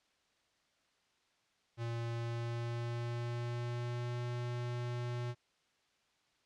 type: tone with pitch glide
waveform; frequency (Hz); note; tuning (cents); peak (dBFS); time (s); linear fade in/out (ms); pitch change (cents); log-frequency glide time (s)
square; 116.9 to 121.23; A#2 to B2; +5 to -32; -37; 1.77-5.35; 50; +63; 2.15-4.18
effects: white hiss -74 dBFS RMS until 6.45 s + low-pass 5000 Hz 12 dB/octave